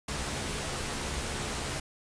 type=noise with comb filter; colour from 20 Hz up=pink; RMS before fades=-34 dBFS; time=0.08-1.8 s; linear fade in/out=5 ms; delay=14 ms; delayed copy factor=+0.5; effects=resampled to 22050 Hz